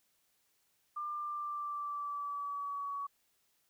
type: tone with pitch glide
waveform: sine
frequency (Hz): 1194 to 1128.3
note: D6 to C#6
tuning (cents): +28 to +30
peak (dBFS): -36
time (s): 0.96-3.07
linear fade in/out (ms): 10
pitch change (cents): -98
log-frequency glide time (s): 1.12-2.93
effects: white hiss -75 dBFS RMS until 3.69 s